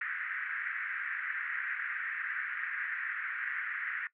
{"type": "band-pass noise", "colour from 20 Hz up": "pink", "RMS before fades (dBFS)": -37, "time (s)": [0.01, 4.07], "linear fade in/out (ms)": 2, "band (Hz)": [1500, 2000], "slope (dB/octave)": 48, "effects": ["noise-tail reverb RT60 0.1 s tail -19 dB re dry"]}